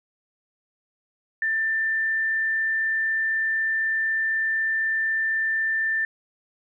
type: tone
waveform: sine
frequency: 1782 Hz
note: A6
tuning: 22 cents sharp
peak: -21 dBFS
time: 1.42-6.05 s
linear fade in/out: 2 ms
effects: none